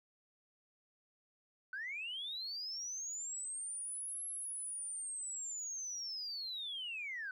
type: linear two-way sweep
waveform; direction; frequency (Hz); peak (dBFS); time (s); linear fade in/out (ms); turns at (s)
sine; up then down; 1479 to 11180 to 1479; -39; 1.73-7.31; 2; 4.25
effects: tanh soft clip ceiling -35 dBFS + 13-bit